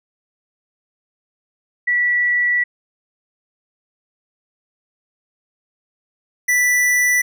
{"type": "tone pair in turn", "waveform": ["sine", "square"], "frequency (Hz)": [1951, 1973.7], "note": ["B6", "B6"], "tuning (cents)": [-22, -2], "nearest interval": "unison", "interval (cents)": 20, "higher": "second", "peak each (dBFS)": -14, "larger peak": "neither", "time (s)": [[1.87, 2.64], [6.48, 7.22]], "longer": "first", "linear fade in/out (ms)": 10, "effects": []}